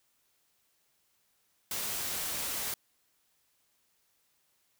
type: noise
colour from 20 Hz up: white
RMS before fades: -35 dBFS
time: 1.71-2.74 s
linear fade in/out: 2 ms
effects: white hiss -73 dBFS RMS until 4.79 s